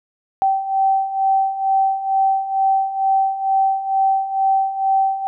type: beating tone pair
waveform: sine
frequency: 773 / 775.2 Hz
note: G5 / G5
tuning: -24 / -20 cents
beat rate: 2.2 Hz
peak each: -21 / -16 dBFS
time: 0.42-5.27 s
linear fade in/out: 0 ms
effects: none